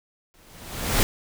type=noise with exponential growth; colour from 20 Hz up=pink; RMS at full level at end=-18 dBFS; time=0.34-1.03 s; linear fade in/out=0 ms; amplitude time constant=150 ms; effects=none